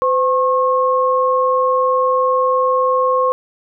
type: tone pair together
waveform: sine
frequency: 511.1 / 1083 Hz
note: C5 / C#6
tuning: -41 / -41 cents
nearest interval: octave + minor second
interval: 1300 cents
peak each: -15 dBFS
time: 0.02-3.32 s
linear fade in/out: 0 ms
effects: none